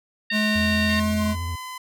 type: harmonic tone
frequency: 919 Hz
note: A#5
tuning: 25 cents flat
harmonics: 2 / 3 / 4 / 5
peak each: -25 / -29 / -31 / -33 dBFS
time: 0.3-1 s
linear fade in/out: 5 ms
type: tone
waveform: square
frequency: 212.9 Hz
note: G#3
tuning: 43 cents sharp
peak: -22 dBFS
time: 0.31-1.36 s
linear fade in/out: 50 ms
type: tone with vibrato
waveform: triangle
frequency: 85 Hz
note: F2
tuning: 46 cents flat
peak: -24 dBFS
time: 0.55-1.56 s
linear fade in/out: 10 ms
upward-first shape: square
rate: 14 Hz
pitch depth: 48 cents each way
type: tone with pitch glide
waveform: sawtooth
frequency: 1068 to 1016.8 Hz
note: C6 to C6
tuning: +35 to -50 cents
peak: -29 dBFS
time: 0.89-1.78 s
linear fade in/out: 5 ms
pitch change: -85 cents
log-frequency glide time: 1.14-1.36 s
effects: none